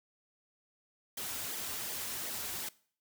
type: noise with flanger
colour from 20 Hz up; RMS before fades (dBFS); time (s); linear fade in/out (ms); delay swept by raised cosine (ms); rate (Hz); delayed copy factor
white; -39; 1.17-2.69; 5; 0.73 to 6.23; 2.7; -0.65
effects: noise-tail reverb RT60 0.5 s tail -21 dB re dry